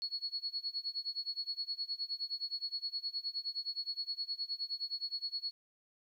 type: tone with tremolo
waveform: sine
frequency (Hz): 4365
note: C#8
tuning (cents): -28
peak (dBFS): -33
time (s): 0.02-5.51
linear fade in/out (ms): 0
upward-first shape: sine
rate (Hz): 9.6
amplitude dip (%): 95
effects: 12-bit